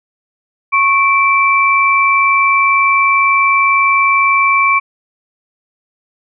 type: tone pair together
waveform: sine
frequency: 1100 / 2331 Hz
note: C#6 / D7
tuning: -14 / -14 cents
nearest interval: octave + minor second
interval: 1300 cents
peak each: -11 dBFS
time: 0.72-4.8 s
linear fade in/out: 20 ms
effects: none